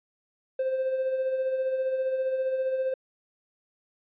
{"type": "tone with tremolo", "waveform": "triangle", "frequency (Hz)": 523.3, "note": "C5", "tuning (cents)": 0, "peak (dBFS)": -20, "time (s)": [0.59, 2.94], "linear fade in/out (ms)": 5, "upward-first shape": "sine", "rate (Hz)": 15, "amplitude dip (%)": 50, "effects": ["tanh soft clip ceiling -19 dBFS", "resampled to 8000 Hz"]}